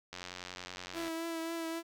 click train, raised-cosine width 0.2 ms, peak -25 dBFS, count 87, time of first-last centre 0.13-1.08 s, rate 90.5 Hz
sawtooth tone with vibrato, 329.9 Hz, E4, 1 cent sharp, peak -32 dBFS, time 0.93-1.83 s, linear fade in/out 50 ms, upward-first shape triangle, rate 3.7 Hz, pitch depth 28 cents each way
effects none

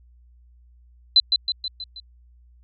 sine tone with echo, 4047 Hz, B7, 42 cents sharp, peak -10 dBFS, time 1.16-1.2 s, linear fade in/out 2 ms, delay 160 ms, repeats 5, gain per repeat -5 dB, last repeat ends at 2 s, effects added 60 Hz sine -50 dBFS peak until 2.63 s

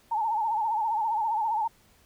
sine tone with vibrato, 880 Hz, A5, in tune, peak -24 dBFS, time 0.11-1.68 s, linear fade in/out 10 ms, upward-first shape sine, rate 15 Hz, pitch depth 92 cents each way, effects pink hiss -61 dBFS RMS until 2.05 s

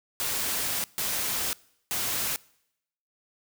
white noise bursts at uneven times, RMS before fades -29 dBFS, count 3, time 0.2-0.84 / 0.98-1.53 / 1.91-2.36 s, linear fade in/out 0 ms, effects noise-tail reverb RT60 0.8 s tail -24 dB re dry

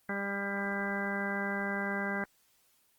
harmonic tone, 199.3 Hz, G3, 29 cents sharp, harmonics 1 / 2 / 3 / 4 / 5 / 6 / 7 / 8 / 10, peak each -36 / -41 / -41 / -42 / -45 / -45 / -45 / -36 / -40 dBFS, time 0.09-2.24 s, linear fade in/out 2 ms, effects white hiss -69 dBFS RMS until 2.98 s + Opus 24 kbps

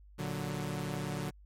sawtooth chord, Bb augmented, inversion none, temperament equal, 116.54 / 146.83 / 185 Hz, Bb2 / D3 / F#3, 0 / 0 / 0 cents, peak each -38 / -33 / -35 dBFS, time 0.18-1.31 s, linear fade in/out 20 ms, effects added 50 Hz sine -53 dBFS peak until 1.45 s + MP3 64 kbps

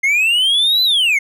triangle linear two-way sweep, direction up then down, 2093 to 4050 to 2093 Hz, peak -10 dBFS, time 0.03-1.19 s, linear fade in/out 10 ms, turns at 0.83 s, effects none

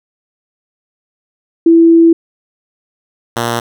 sine / 5% pulse tone pair in turn, 332 / 117.79 Hz, E4 / A#2, +12 / +18 cents, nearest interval octave + tritone, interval 1794 cents, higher first, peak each -3 dBFS, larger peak neither, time 1.66-2.13 / 3.36-3.6 s, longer first, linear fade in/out 5 ms, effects none

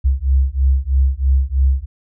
sine beating tone pair, 65.41 / 68.51 Hz, C2 / C#2, 0 / -20 cents, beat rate 3.1 Hz, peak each -15 dBFS, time 0.04-1.86 s, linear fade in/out 20 ms, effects none

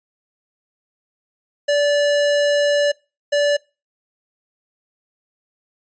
square tone bursts at uneven times, 580 Hz, D5, 22 cents flat, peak -15 dBFS, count 2, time 1.68-2.92 / 3.32-3.57 s, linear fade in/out 10 ms, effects noise-tail reverb RT60 0.3 s tail -24 dB re dry + resampled to 16000 Hz

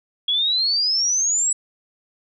sine exponential sweep, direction up, 3309 to 7902 Hz, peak -17 dBFS, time 0.28-1.53 s, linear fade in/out 5 ms, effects none

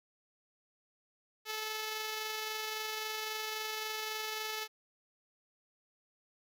5% pulse tone with amplitude modulation, 434.1 Hz, A4, 23 cents flat, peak -24 dBFS, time 1.45-4.68 s, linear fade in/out 50 ms, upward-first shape sine, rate 23.7 Hz, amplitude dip 25%, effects none

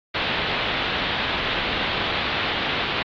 white low-pass noise, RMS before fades -25 dBFS, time 0.14-3.03 s, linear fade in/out 10 ms, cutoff 3800 Hz, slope 48 dB/octave, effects AAC 48 kbps

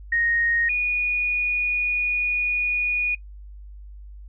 sine tone pair in turn, 1864.7 / 2457 Hz, A#6 / D#7, 0 / -22 cents, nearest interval perfect fourth, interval 478 cents, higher second, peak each -19 dBFS, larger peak neither, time 0.12-0.69 / 0.69-3.15 s, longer second, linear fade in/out 5 ms, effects noise-tail reverb RT60 0.1 s tail -21 dB re dry + added 50 Hz sine -38 dBFS peak until 4.28 s

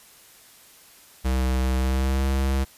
square tone with pitch glide, 64.5 to 67.01 Hz, C2 to C2, -24 to +42 cents, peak -21 dBFS, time 1.24-2.65 s, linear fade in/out 20 ms, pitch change +66 cents, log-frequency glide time 1.74-2.23 s, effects white hiss -51 dBFS RMS until 2.77 s + resampled to 32000 Hz

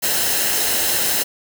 white noise with comb filter, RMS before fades -19 dBFS, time 0.02-1.24 s, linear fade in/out 20 ms, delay 0.86 ms, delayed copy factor -0.5, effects none

